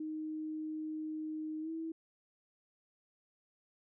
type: tone with pitch glide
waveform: sine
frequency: 311.1 to 324.3 Hz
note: D#4 to E4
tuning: 0 to -28 cents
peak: -37 dBFS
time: 0-1.92 s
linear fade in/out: 5 ms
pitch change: +72 cents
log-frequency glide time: 1.61-1.7 s
effects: none